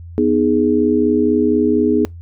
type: chord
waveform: sine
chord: G# minor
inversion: first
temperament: equal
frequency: 246.9 / 311.1 / 415.3 Hz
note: B3 / D#4 / G#4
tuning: 0 / 0 / 0 cents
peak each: -16 dBFS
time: 0.18-2.05 s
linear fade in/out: 0 ms
effects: noise-tail reverb RT60 0.2 s tail -26 dB re dry + added 85 Hz sine -31 dBFS peak until 2.21 s